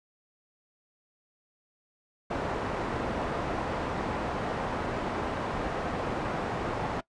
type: low-pass noise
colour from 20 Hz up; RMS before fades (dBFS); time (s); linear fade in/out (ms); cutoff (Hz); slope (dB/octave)
white; -32; 2.3-7.01; 10; 900; 12
effects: noise-tail reverb RT60 0.1 s tail -20 dB re dry + resampled to 22050 Hz